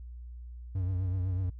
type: tone with vibrato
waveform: triangle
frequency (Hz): 92.5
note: F#2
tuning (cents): 0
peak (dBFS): -26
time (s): 0.75-1.5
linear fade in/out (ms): 5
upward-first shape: triangle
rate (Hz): 8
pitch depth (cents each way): 75
effects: added 60 Hz sine -41 dBFS peak until 1.59 s